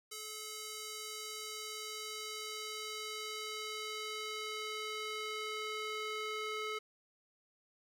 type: tone with band-pass filter sweep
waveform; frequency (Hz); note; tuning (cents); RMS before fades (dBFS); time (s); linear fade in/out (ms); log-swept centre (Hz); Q
square; 430.5; A4; -38; -42; 0.11-6.79; 10; 7800 to 2100; 0.79
effects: 10-bit